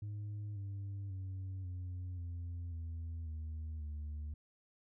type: tone with pitch steps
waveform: sine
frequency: 103.83 / 99.14 / 94.66 / 90.39 / 86.31 / 82.41 / 78.69 / 75.13 Hz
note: G#2 / G2 / F#2 / F#2 / F2 / E2 / D#2 / D2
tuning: 0 / +20 / +40 / -40 / -20 / 0 / +20 / +40 cents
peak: -37 dBFS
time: 0.02-4.34 s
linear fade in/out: 5 ms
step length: 540 ms
effects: tanh soft clip ceiling -39 dBFS